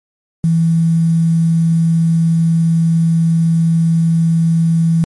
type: tone with quantisation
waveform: sine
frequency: 164.81 Hz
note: E3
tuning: in tune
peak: -9 dBFS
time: 0.44-5.04 s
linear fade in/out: 0 ms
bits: 6
effects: MP3 48 kbps